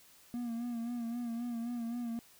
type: tone with vibrato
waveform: triangle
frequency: 236.1 Hz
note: A#3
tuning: 22 cents sharp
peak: -33 dBFS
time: 0.34-2.19 s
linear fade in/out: 0 ms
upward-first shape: sine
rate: 3.8 Hz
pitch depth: 51 cents each way
effects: white hiss -61 dBFS RMS until 2.39 s